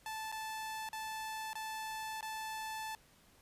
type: tone with dropouts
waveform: sawtooth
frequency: 876 Hz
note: A5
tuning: 8 cents flat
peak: -36 dBFS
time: 0.06-2.95 s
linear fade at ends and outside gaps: 1 ms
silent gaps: 0.317-0.324 / 0.889-0.93 / 1.532-1.554 / 2.209-2.227 s
effects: pink hiss -65 dBFS RMS until 3.41 s + resampled to 32000 Hz